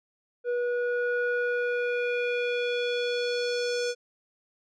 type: tone with low-pass filter sweep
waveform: square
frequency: 485.5 Hz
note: B4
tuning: 30 cents flat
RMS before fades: -28 dBFS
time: 0.44-3.95 s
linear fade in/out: 50 ms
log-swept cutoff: 980 to 6000 Hz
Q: 2.5
effects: none